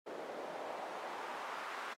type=noise with band-pass filter sweep; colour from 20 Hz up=pink; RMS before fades=-44 dBFS; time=0.06-1.94 s; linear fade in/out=10 ms; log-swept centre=510 to 1300 Hz; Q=1.7; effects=high-pass 300 Hz 12 dB/octave + AAC 48 kbps